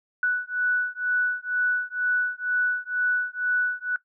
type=beating tone pair; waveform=sine; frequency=1480 / 1482.1 Hz; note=F#6 / F#6; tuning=0 / +2 cents; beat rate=2.1 Hz; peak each=-25 dBFS; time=0.23-3.96 s; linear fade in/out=2 ms; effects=noise-tail reverb RT60 0.1 s tail -17 dB re dry